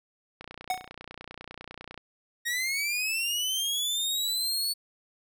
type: click train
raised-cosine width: 0.3 ms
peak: -25 dBFS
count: 48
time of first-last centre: 0.41-1.977 s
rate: 30 Hz
type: tone with exponential decay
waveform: square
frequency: 740 Hz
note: F#5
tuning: in tune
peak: -24 dBFS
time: 0.7-0.89 s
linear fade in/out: 2 ms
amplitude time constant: 40 ms
type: linear sweep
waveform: sawtooth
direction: up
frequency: 1864.7 to 4461 Hz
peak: -24 dBFS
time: 2.45-4.74 s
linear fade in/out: 20 ms
effects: none